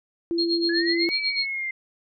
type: tone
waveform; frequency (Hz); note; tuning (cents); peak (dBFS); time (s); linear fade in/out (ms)
sine; 338.1; E4; +44; -22; 0.31-1.09; 0
type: tone with tremolo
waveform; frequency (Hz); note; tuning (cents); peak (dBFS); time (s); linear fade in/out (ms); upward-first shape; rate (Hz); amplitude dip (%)
sine; 4248; C8; +25; -21; 0.38-1.46; 5; sine; 8.1; 90
type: linear two-way sweep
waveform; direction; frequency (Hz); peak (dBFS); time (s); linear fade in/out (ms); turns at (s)
sine; up then down; 1661.2 to 2322 to 2083; -26; 0.69-1.71; 5; 1.17
effects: none